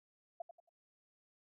sine tone with echo, 680 Hz, F5, 46 cents flat, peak -39 dBFS, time 0.4-0.42 s, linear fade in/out 5 ms, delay 91 ms, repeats 3, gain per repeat -10 dB, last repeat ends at 0.693 s, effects none

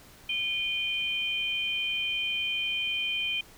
sine tone pair together, 2442 / 3114 Hz, D#7 / G7, -33 / -12 cents, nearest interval major third, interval 421 cents, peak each -30 / -30 dBFS, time 0.29-3.41 s, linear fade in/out 5 ms, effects pink hiss -53 dBFS RMS until 3.57 s

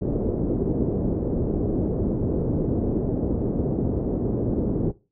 white low-pass noise, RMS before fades -24 dBFS, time 0.01-4.92 s, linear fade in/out 20 ms, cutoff 410 Hz, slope 24 dB/octave, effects noise-tail reverb RT60 0.3 s tail -20 dB re dry

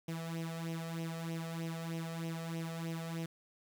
sawtooth tone with flanger, 164.81 Hz, E3, in tune, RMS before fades -40 dBFS, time 0.08-3.26 s, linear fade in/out 5 ms, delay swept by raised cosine 0.33 to 1.63 ms, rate 3.2 Hz, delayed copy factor +0.7, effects 10-bit

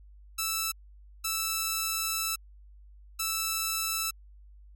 5% pulse tone bursts at uneven times, 1318.5 Hz, E6, in tune, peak -16 dBFS, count 3, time 0.38-0.72 / 1.24-2.36 / 3.19-4.11 s, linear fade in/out 10 ms, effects added 50 Hz sine -49 dBFS peak until 4.75 s + MP3 64 kbps

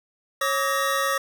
square tone cluster, 548 / 1149 / 1278 / 1866 Hz, C#5 / D6 / D#6 / A#6, -20 / -38 / +46 / +1 cents, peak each -28 dBFS, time 0.41-1.18 s, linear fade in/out 5 ms, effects none

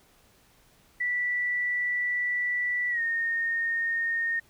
sine tone with pitch glide, 1963 to 1842.2 Hz, B6 to A#6, -11 to -21 cents, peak -25 dBFS, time 1-4.4 s, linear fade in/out 10 ms, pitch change -110 cents, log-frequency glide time 2.9-3.01 s, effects pink hiss -61 dBFS RMS until 4.49 s

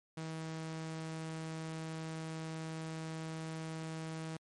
sawtooth tone, 160.3 Hz, E3, 48 cents flat, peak -36 dBFS, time 0.17-4.37 s, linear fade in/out 5 ms, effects MP3 48 kbps

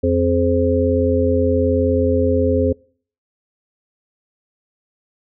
harmonic tone with a mistuned harmonic, 87 Hz, F2, 6 cents flat, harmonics 1 / 3 / 5 / 6, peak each -19 / -19 / -19 / -19 dBFS, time 0.03-2.73 s, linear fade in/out 10 ms, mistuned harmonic 5, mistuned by -48 cents, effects noise-tail reverb RT60 0.5 s tail -26 dB re dry

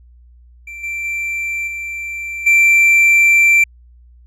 triangle tone with level steps, 2349 Hz, D7, in tune, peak -27 / -19 / -17 / -21 / -6 dBFS, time 0.67-3.64 s, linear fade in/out 5 ms, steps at 0.83 / 1.04 / 1.67 / 2.46 s, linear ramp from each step 10 ms, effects added 60 Hz sine -42 dBFS peak until 4.26 s + resampled to 32000 Hz

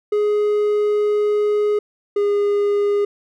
triangle tone pair in turn, 417.6 / 408.5 Hz, G#4 / G#4, +10 / -29 cents, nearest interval unison, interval 39 cents, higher first, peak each -13 dBFS, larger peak neither, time 0.12-1.79 / 2.16-3.05 s, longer first, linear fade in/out 5 ms, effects none

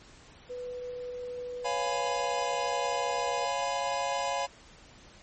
sine tone with pitch glide, 494.9 to 487.2 Hz, B4 to B4, +4 to -24 cents, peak -35 dBFS, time 0.49-3.46 s, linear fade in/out 20 ms, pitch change -28 cents, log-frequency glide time 0.79-3.23 s
square chord, C# dominant seventh, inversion none, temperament equal with one note detuned, 554.4 / 698.5 / 830.6 / 998.7 Hz, C#5 / E#5 / G#5 / B5, 0 / 0 / 0 / +19 cents, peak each -35 dBFS, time 1.64-4.47 s, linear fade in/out 20 ms
effects pink hiss -54 dBFS RMS until 5.22 s + MP3 32 kbps

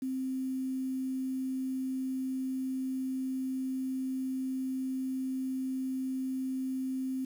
sine tone with quantisation, 261.6 Hz, C4, in tune, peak -31 dBFS, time 0.02-7.25 s, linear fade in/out 5 ms, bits 9, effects none

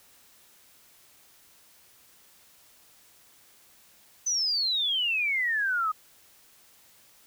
sine exponential sweep, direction down, 6150 to 1234 Hz, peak -24 dBFS, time 4.26-5.92 s, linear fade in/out 10 ms, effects white hiss -58 dBFS RMS until 7.26 s

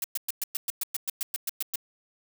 blue noise bursts, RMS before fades -29 dBFS, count 14, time 0.02-1.758 s, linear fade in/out 2 ms, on 22 ms, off 110 ms, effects none

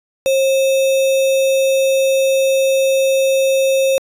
sine tone with sample-and-hold, 536 Hz, C5, 42 cents sharp, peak -11 dBFS, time 0.26-3.98 s, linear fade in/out 0 ms, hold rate 3150 Hz, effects resampled to 32000 Hz

